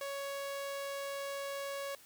sawtooth tone, 557 Hz, C#5, 8 cents sharp, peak -34 dBFS, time 0.01-1.95 s, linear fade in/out 2 ms, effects white hiss -59 dBFS RMS until 2.05 s

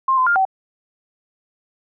sine tone with pitch steps, 1059 / 1027 / 1404 / 765 Hz, C6 / C6 / F6 / G5, +21 / -33 / +9 / -42 cents, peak -13 dBFS, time 0.08-0.452 s, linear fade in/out 5 ms, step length 93 ms, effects none

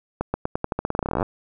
accelerating click train, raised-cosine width 1 ms, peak -9 dBFS, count 23, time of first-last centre 0.21-1.228 s, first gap 130 ms, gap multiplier 0.88, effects none

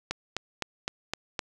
click train, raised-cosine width 0.2 ms, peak -12 dBFS, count 6, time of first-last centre 0.11-1.392 s, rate 3.9 Hz, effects none

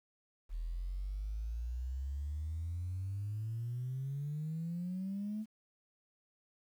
sine exponential sweep, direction up, 39.42 to 220 Hz, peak -35 dBFS, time 0.49-5.46 s, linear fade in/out 50 ms, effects tanh soft clip ceiling -32 dBFS + 11-bit

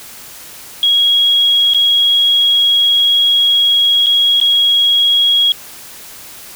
sine tone with dropouts, 3307 Hz, G#7, 8 cents flat, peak -8 dBFS, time 0.83-5.52 s, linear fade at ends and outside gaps 1 ms, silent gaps 1.736-1.746 / 4.061-4.067 / 4.401-4.413 s, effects white hiss -34 dBFS RMS until 6.55 s

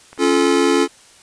click train, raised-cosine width 0.5 ms, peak -23 dBFS, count 10, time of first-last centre 0.13-0.559 s, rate 21 Hz
square chord, Db augmented, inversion none, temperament just, 277.2 / 346.5 / 433.1 Hz, Db4 / F4 / A4, 0 / -14 / -27 cents, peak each -18 dBFS, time 0.18-0.88 s, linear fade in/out 50 ms
effects white hiss -47 dBFS RMS until 1.22 s + resampled to 22050 Hz

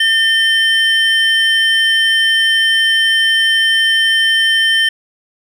triangle tone pair together, 1803 / 3098 Hz, A6 / G7, +42 / -21 cents, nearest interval major sixth, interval 937 cents, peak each -11 dBFS, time 0-4.89 s, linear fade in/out 5 ms, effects none

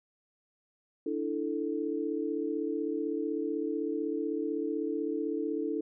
sine chord, D suspended second, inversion none, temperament equal, 293.7 / 329.6 / 440 Hz, D4 / E4 / A4, 0 / 0 / 0 cents, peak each -34 dBFS, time 1.06-5.81 s, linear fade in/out 5 ms, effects none

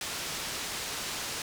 white low-pass noise, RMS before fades -36 dBFS, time 0.01-1.42 s, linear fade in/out 2 ms, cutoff 6900 Hz, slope 12 dB/octave, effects none

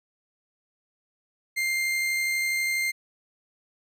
40% pulse tone with amplitude modulation, 2100 Hz, C7, 6 cents sharp, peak -22 dBFS, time 1.56-2.92 s, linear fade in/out 20 ms, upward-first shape sine, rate 72.2 Hz, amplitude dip 25%, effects resampled to 32000 Hz

